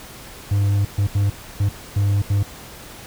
triangle tone bursts at uneven times, 100.6 Hz, G2, 45 cents sharp, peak -13 dBFS, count 6, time 0.51-0.85 / 0.98-1.07 / 1.15-1.3 / 1.6-1.69 / 1.96-2.22 / 2.3-2.43 s, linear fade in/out 5 ms, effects pink hiss -39 dBFS RMS until 3.06 s

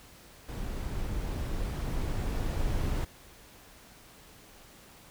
brown noise with level ramp, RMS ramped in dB -35 to -29 dBFS, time 0.48-3.05 s, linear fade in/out 10 ms, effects pink hiss -54 dBFS RMS until 5.1 s

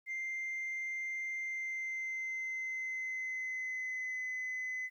sine tone with pitch glide, 2093 to 2025 Hz, C7 to B6, 0 to +43 cents, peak -34 dBFS, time 0.06-4.9 s, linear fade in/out 50 ms, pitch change -57 cents, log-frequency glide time 1.4-4.19 s, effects tanh soft clip ceiling -34 dBFS + 12-bit

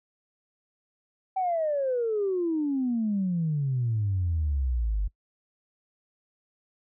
sine exponential sweep, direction down, 773 to 47.39 Hz, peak -23 dBFS, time 1.36-5.08 s, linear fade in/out 10 ms, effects noise-tail reverb RT60 0.1 s tail -23 dB re dry + tanh soft clip ceiling -19 dBFS

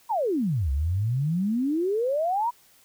sine exponential two-way sweep, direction down then up, 991 to 65.41 to 991 Hz, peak -22 dBFS, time 0.09-2.51 s, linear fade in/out 20 ms, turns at 0.71 s, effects white hiss -58 dBFS RMS until 2.84 s

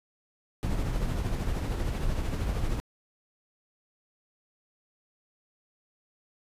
brown noise with tremolo, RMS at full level -27 dBFS, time 0.63-2.8 s, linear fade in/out 0 ms, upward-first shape triangle, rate 13 Hz, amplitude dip 45%, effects resampled to 32000 Hz

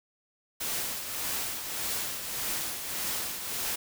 white noise with tremolo, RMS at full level -31 dBFS, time 0.6-3.76 s, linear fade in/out 10 ms, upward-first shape triangle, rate 1.7 Hz, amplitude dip 55%, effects none

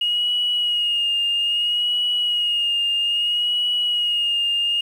sine tone with vibrato, 2872 Hz, F7, 48 cents sharp, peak -17 dBFS, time 0.01-4.81 s, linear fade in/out 5 ms, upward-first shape sine, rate 0.61 Hz, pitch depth 34 cents each way, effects tanh soft clip ceiling -13 dBFS + 8-bit

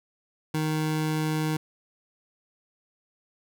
25% pulse tone, 155.56 Hz, D#3, in tune, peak -21 dBFS, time 0.54-1.57 s, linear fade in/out 5 ms, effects none

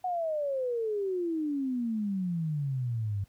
sine exponential sweep, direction down, 744 to 96.4 Hz, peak -28 dBFS, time 0.04-3.24 s, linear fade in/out 5 ms, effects pink hiss -67 dBFS RMS until 3.28 s + high-pass 60 Hz 12 dB/octave

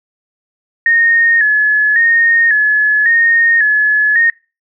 sine tone with vibrato, 1776 Hz, A6, 16 cents sharp, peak -7 dBFS, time 0.86-4.3 s, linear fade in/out 2 ms, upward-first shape square, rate 0.91 Hz, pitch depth 69 cents each way, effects noise-tail reverb RT60 0.3 s tail -23 dB re dry

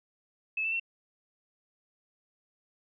sine tone with pitch steps, 2602 / 2655 / 2709 Hz, E7 / E7 / E7, -23 / +12 / +47 cents, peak -28 dBFS, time 0.57-0.798 s, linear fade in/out 5 ms, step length 76 ms, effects none

